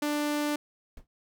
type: tone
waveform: sawtooth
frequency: 295.4 Hz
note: D4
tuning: 10 cents sharp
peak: -23 dBFS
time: 0.02-0.56 s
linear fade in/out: 5 ms
type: noise with exponential decay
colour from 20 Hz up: brown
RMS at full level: -38 dBFS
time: 0.97-1.07 s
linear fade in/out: 2 ms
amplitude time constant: 21 ms
effects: none